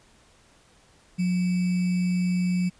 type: tone with sample-and-hold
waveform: sine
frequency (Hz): 180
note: F#3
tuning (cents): -47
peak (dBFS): -21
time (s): 1.18-2.7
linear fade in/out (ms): 20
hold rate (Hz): 2450
effects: pink hiss -58 dBFS RMS until 2.79 s + resampled to 22050 Hz